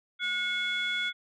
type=tone cluster; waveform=sine; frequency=1448 / 2179 / 3407 Hz; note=F#6 / C#7 / G#7; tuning=-38 / -30 / +44 cents; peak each=-31 dBFS; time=0.19-1.13 s; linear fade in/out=50 ms; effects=tanh soft clip ceiling -22 dBFS